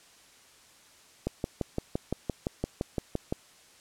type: click train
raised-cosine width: 2 ms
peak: -15 dBFS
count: 13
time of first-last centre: 1.27-3.325 s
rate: 5.84 Hz
effects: white hiss -57 dBFS RMS until 3.8 s + low-pass 9000 Hz 12 dB/octave